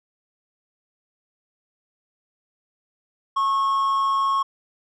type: tone with amplitude modulation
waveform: triangle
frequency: 1092 Hz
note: C#6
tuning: 26 cents flat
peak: -15 dBFS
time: 3.36-4.43 s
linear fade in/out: 10 ms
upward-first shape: sine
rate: 206 Hz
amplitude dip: 35%
effects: resampled to 22050 Hz